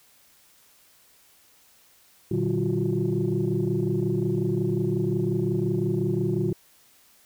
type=tone cluster; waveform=sine; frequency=117.5 / 148.3 / 188.5 / 344 / 369.6 Hz; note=A#2 / D3 / F#3 / F4 / F#4; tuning=+14 / +17 / +32 / -26 / -2 cents; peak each=-28 dBFS; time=2.31-6.53 s; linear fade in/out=5 ms; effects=tanh soft clip ceiling -14 dBFS + white hiss -58 dBFS RMS until 7.25 s